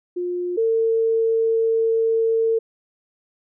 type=tone pair in turn; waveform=sine; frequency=355.3 / 451.5 Hz; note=F4 / A4; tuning=+30 / +45 cents; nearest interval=major third; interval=415 cents; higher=second; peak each=-22 / -16 dBFS; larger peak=second; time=0.16-0.57 / 0.57-2.59 s; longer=second; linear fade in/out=10 ms; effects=none